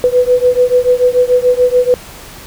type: beating tone pair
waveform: sine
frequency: 493.9 / 500.8 Hz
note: B4 / B4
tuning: 0 / +24 cents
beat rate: 6.9 Hz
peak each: -10 / -11 dBFS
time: 0.04-1.94 s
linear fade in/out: 0 ms
effects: pink hiss -33 dBFS RMS until 2.46 s